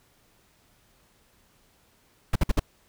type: noise bursts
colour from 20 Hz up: brown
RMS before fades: -19 dBFS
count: 4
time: 2.33-2.596 s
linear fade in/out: 5 ms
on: 26 ms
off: 54 ms
effects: pink hiss -63 dBFS RMS until 2.88 s